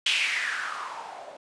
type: noise with low-pass filter sweep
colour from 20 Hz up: violet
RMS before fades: -30 dBFS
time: 0.06-1.37 s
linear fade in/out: 5 ms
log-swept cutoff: 3000 to 570 Hz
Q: 4.9
effects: resampled to 22050 Hz

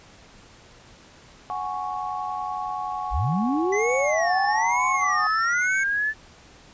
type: chord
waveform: sine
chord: F# suspended second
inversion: none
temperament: equal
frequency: 740 / 830.6 / 1108.7 Hz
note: F#5 / G#5 / C#6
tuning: 0 / 0 / 0 cents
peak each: -31 dBFS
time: 1.5-5.27 s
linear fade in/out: 0 ms
type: linear sweep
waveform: sine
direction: up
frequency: 36.71 to 1760 Hz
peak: -21 dBFS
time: 3.1-6.14 s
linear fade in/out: 50 ms
type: tone with vibrato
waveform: square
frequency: 1972 Hz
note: B6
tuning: 3 cents flat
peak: -26 dBFS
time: 3.72-5.84 s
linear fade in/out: 10 ms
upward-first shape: sine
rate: 1.1 Hz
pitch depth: 210 cents each way
effects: pink hiss -50 dBFS RMS until 6.73 s + resampled to 16000 Hz

